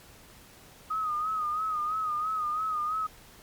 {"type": "tone with vibrato", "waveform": "sine", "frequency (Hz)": 1249, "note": "D#6", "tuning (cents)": 6, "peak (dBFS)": -27, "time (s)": [0.9, 3.07], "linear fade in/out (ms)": 10, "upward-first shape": "sine", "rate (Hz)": 3, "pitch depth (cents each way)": 62, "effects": ["pink hiss -53 dBFS RMS until 3.42 s", "MP3 96 kbps"]}